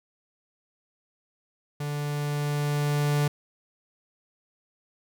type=tone with level ramp; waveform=45% pulse; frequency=146.3 Hz; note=D3; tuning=6 cents flat; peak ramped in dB=-29 to -21 dBFS; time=1.8-3.28 s; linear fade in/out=5 ms; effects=none